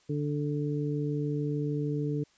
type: harmonic tone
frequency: 146.83 Hz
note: D3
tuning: in tune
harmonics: 1 / 2 / 3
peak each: -30 / -33 / -35 dBFS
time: 0.09-2.24 s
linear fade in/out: 10 ms
effects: white hiss -65 dBFS RMS until 2.37 s + resampled to 16000 Hz